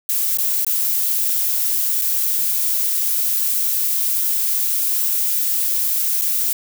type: noise with dropouts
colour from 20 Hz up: violet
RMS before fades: -19 dBFS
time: 0.09-6.53 s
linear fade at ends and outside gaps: 2 ms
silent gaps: 0.373-0.385 / 0.648-0.666 / 2.015-2.019 / 6.213-6.218 s
effects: none